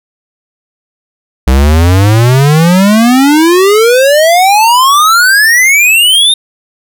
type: exponential sweep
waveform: square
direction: up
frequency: 62.7 to 3708 Hz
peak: -4 dBFS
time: 1.47-6.34 s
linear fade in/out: 5 ms
effects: none